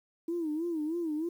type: tone with vibrato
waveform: sine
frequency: 322.9 Hz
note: E4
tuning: 36 cents flat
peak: -29 dBFS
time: 0.28-1.29 s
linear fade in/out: 5 ms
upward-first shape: sine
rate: 3.2 Hz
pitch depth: 130 cents each way
effects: tanh soft clip ceiling -25 dBFS + 10-bit